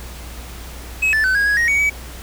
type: tone with pitch steps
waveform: triangle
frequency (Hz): 2563 / 1754 / 1521 / 1641 / 1665 / 1876 / 2245 / 2279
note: E7 / A6 / F#6 / G#6 / G#6 / A#6 / C#7 / C#7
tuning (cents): -49 / -6 / +47 / -21 / +4 / +11 / +21 / +47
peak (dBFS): -12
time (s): 1.02-1.9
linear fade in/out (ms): 10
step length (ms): 110
effects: added 60 Hz sine -32 dBFS peak until 2.22 s + pink hiss -37 dBFS RMS until 2.22 s